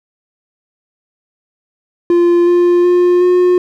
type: tone with pitch steps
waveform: triangle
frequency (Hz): 346.8 / 351 / 355.3 / 359.7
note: F4 / F4 / F4 / F#4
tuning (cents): -12 / +9 / +30 / -49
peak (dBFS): -5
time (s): 2.1-3.58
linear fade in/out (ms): 2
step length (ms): 370
effects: none